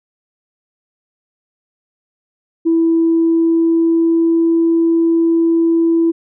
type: tone with pitch glide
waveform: sine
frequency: 329.6 to 331.9 Hz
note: E4 to E4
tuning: 0 to +12 cents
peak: -9 dBFS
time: 2.65-6.12 s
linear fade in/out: 20 ms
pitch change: +12 cents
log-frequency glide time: 2.96-4.57 s
effects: tanh soft clip ceiling -5 dBFS